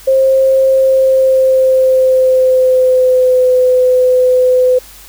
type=tone with pitch glide; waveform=sine; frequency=531 to 506.1 Hz; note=C5 to B4; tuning=+25 to +42 cents; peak=-6 dBFS; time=0.07-4.79 s; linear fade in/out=10 ms; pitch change=-83 cents; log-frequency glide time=0.7-3.53 s; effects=added 50 Hz sine -41 dBFS peak until 5.08 s + white hiss -37 dBFS RMS until 5.08 s